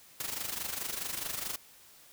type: noise with amplitude modulation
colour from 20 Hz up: white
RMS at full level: -34 dBFS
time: 0.2-1.56 s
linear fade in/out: 2 ms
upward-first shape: sine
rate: 24.7 Hz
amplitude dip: 70%
effects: white hiss -57 dBFS RMS until 2.12 s